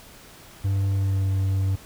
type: tone with pitch glide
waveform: triangle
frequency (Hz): 98 to 96.32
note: G2 to G2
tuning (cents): 0 to -30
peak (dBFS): -18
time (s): 0.64-1.76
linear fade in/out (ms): 10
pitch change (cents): -30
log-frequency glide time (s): 0.94-1.25
effects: pink hiss -47 dBFS RMS until 1.85 s